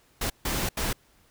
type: noise bursts at uneven times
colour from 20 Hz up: pink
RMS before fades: -28 dBFS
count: 3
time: 0.21-0.3 / 0.45-0.69 / 0.77-0.93 s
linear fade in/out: 5 ms
effects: pink hiss -62 dBFS RMS until 1.3 s